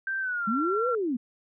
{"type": "tone with pitch glide", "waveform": "sine", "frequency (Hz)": [1566, 1363.3], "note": ["G6", "F6"], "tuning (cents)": [-2, -42], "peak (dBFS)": -27, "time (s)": [0.07, 0.95], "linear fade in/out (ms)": 2, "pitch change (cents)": -240, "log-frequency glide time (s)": [0.2, 0.47]}
{"type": "linear two-way sweep", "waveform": "sine", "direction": "up then down", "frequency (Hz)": [197.8, 511, 224.4], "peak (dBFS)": -25, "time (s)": [0.47, 1.17], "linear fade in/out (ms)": 10, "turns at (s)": 0.89}
{"effects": []}